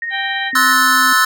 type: tone with tremolo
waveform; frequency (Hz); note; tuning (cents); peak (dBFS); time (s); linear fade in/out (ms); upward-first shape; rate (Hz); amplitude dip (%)
sine; 1859; A#6; -5; -18; 0.02-0.73; 2; triangle; 18; 45
type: harmonic tone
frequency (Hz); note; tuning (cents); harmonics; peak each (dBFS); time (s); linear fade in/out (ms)
784; G5; 0; 1 / 2 / 3 / 4 / 5; -24 / -27 / -29 / -26 / -28; 0.1-0.52; 50
type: tone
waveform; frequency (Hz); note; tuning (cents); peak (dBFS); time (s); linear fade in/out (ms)
sine; 261.6; C4; 0; -25; 0.53-1.13; 2
type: chord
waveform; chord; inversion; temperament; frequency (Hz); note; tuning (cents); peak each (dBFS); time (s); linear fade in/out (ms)
square; F# half-diminished seventh; second; equal with one note detuned; 1046.5 / 1301.1 / 1480 / 1760; C6 / E6 / F#6 / A6; 0 / -23 / 0 / 0; -20 / -15 / -17 / -16; 0.55-1.25; 5
effects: none